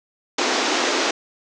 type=band-pass noise; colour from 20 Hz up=pink; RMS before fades=-21 dBFS; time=0.38-1.11 s; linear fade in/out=5 ms; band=260 to 6800 Hz; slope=48 dB/octave; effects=none